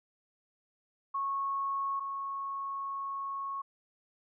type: tone pair in turn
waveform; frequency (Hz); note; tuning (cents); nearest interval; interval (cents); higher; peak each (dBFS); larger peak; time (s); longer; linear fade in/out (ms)
sine; 1100 / 1100; C#6 / C#6; -14 / -14; unison; 0; neither; -30 / -34; first; 1.14-2 / 2-3.62; second; 10
effects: none